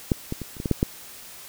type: clicks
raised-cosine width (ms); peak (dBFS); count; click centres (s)
3; -6 / -14 / -19 / -28 / -18 / -12 / -6 / -6; 8; 0.118 / 0.324 / 0.417 / 0.568 / 0.601 / 0.658 / 0.713 / 0.829
effects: white hiss -43 dBFS RMS until 1.48 s